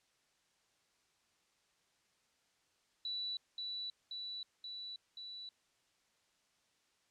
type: tone with echo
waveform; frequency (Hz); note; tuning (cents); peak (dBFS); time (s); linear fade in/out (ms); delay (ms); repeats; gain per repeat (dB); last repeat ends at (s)
sine; 3951; B7; 0; -37; 3.05-3.37; 2; 530; 4; -2; 5.49
effects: white hiss -75 dBFS RMS until 7.1 s + low-pass 7000 Hz 12 dB/octave